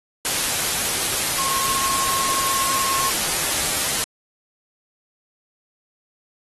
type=tone in noise; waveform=sine; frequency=1080 Hz; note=C#6; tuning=45 cents flat; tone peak=-25 dBFS; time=1.38-3.1 s; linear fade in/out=0 ms; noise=white; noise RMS=-22 dBFS; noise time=0.25-4.04 s; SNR=-6 dB; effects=AAC 32 kbps